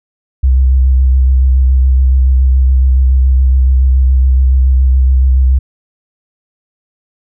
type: tone with vibrato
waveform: sine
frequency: 64.9 Hz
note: C2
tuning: 13 cents flat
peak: -5 dBFS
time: 0.43-5.59 s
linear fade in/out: 10 ms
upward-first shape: square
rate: 7.1 Hz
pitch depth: 22 cents each way
effects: none